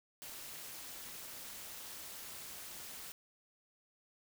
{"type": "noise with amplitude modulation", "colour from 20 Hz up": "white", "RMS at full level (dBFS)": -45, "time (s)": [0.22, 3.12], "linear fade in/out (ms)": 0, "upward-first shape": "sine", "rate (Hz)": 269, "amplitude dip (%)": 70, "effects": []}